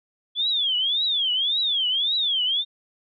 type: tone with vibrato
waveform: sine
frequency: 3388 Hz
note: G#7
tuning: 34 cents sharp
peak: -20 dBFS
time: 0.35-2.65 s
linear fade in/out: 50 ms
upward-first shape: triangle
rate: 1.8 Hz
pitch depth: 270 cents each way
effects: none